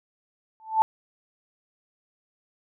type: tone with exponential growth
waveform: sine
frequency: 880 Hz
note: A5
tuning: in tune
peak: -12 dBFS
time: 0.6-0.82 s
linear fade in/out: 0 ms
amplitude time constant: 46 ms
effects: none